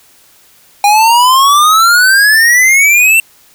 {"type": "exponential sweep", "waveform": "square", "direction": "up", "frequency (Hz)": [808, 2721], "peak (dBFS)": -5, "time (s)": [0.84, 3.2], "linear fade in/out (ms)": 2, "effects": ["white hiss -45 dBFS RMS until 3.54 s"]}